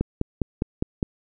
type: click train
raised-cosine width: 3 ms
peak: -9 dBFS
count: 6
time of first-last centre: 0.01-1.028 s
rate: 4.91 Hz
effects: none